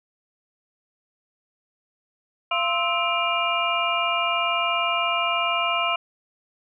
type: tone cluster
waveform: sine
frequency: 685 / 1044 / 1307 / 2389 / 2823 Hz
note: F5 / C6 / E6 / D7 / F7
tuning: -34 / -4 / -15 / +29 / +18 cents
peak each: -27 dBFS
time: 2.51-5.96 s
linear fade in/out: 5 ms
effects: none